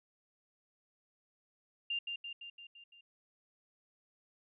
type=tone with echo; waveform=sine; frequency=2794 Hz; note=F7; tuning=in tune; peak=-33 dBFS; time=1.9-1.99 s; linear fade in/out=5 ms; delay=170 ms; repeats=6; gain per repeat=-4 dB; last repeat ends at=3.01 s; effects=none